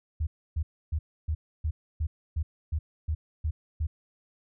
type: tone bursts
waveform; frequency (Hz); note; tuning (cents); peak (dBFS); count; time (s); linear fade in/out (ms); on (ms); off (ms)
sine; 77.78; D#2; 0; -25; 11; 0.2-3.87; 10; 70; 290
effects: none